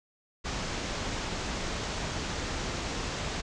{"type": "low-pass noise", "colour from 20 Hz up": "pink", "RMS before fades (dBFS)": -34, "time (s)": [0.44, 3.42], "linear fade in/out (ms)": 20, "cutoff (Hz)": 7300, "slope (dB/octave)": 48, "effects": []}